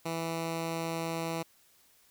10% pulse tone, 164.81 Hz, E3, in tune, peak -24 dBFS, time 0.05-1.43 s, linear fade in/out 10 ms, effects white hiss -64 dBFS RMS until 2.1 s

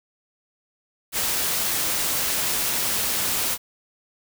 white noise, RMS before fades -24 dBFS, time 1.12-3.58 s, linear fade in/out 50 ms, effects none

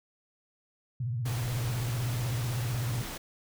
sine tone with vibrato, 120 Hz, B2, 49 cents flat, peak -29 dBFS, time 1-3.02 s, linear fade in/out 5 ms, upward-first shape sine, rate 16 Hz, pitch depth 150 cents each way
pink noise, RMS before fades -39 dBFS, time 1.25-3.18 s, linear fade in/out 10 ms
effects none

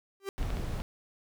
45% pulse tone with exponential growth, 392 Hz, G4, in tune, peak -30 dBFS, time 0.2-0.29 s, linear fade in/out 1 ms, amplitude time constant 19 ms
brown noise, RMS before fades -33 dBFS, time 0.38-0.82 s, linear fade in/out 0 ms
clicks, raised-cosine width 0.3 ms, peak -26 dBFS, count 4, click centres 0.429 / 0.504 / 0.57 / 0.802 s
effects none

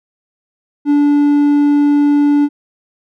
triangle tone, 290 Hz, D4, 22 cents flat, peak -6 dBFS, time 0.85-2.49 s, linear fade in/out 50 ms, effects none

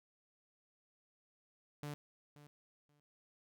sawtooth tone with echo, 146.83 Hz, D3, in tune, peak -38 dBFS, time 1.83-1.94 s, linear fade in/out 0 ms, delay 530 ms, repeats 2, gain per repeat -15 dB, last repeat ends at 3 s, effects none

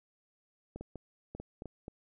clicks, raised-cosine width 2 ms, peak -29 dBFS, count 8, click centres 0.76 / 0.81 / 0.957 / 1.35 / 1.4 / 1.621 / 1.657 / 1.881 s, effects none

